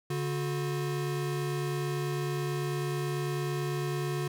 square tone pair together, 143.9 / 362.6 Hz, D3 / F#4, -35 / -35 cents, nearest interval octave + major third, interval 1600 cents, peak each -32 / -35 dBFS, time 0.1-4.28 s, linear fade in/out 5 ms, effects none

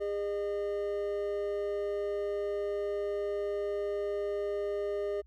triangle tone pair together, 406.4 / 608.9 Hz, G#4 / D#5, -38 / -38 cents, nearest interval perfect fifth, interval 700 cents, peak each -30 / -34 dBFS, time 0-5.22 s, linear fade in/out 20 ms, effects added 60 Hz sine -55 dBFS peak until 5.26 s

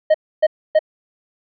triangle tone bursts, 622.3 Hz, D#5, in tune, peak -7 dBFS, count 3, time 0.1-0.792 s, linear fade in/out 10 ms, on 44 ms, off 280 ms, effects resampled to 11025 Hz

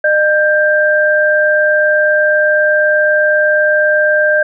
sine tone pair together, 606.8 / 1582 Hz, D#5 / G6, -44 / +15 cents, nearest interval octave + perfect fourth, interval 1659 cents, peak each -11 dBFS, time 0.04-4.43 s, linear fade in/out 5 ms, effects none

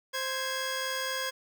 15% pulse tone pair together, 523.3 / 1653.7 Hz, C5 / G#6, 0 / -8 cents, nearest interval octave + minor sixth, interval 1992 cents, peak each -27 dBFS, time 0.13-1.31 s, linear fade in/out 20 ms, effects none

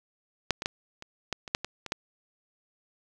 clicks, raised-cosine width 0.2 ms, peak -6 / -16 / -10 / -24 / -12 / -22 / -7 / -16 / -20 / -11 dBFS, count 10, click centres 0.507 / 0.621 / 0.659 / 1.024 / 1.327 / 1.478 / 1.549 / 1.646 / 1.863 / 1.921 s, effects none

